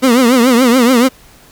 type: tone with vibrato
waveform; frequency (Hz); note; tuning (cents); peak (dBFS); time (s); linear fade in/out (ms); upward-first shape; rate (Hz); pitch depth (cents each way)
30% pulse; 246.9; B3; 0; -4; 0.02-1.09; 20; triangle; 7; 160
effects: pink hiss -43 dBFS RMS until 1.51 s